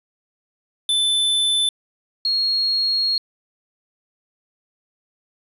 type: tone pair in turn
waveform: square / sine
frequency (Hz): 3520 / 4290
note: A7 / C8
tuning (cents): 0 / +42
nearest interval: minor third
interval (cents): 342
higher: second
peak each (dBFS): -17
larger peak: neither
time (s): 0.89-1.69 / 2.25-3.18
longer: second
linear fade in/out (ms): 2
effects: resampled to 32000 Hz + 8-bit